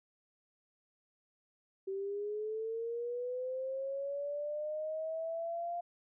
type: linear sweep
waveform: sine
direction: up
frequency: 383.3 to 698.5 Hz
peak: -35 dBFS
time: 1.87-5.81 s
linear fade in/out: 10 ms
effects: none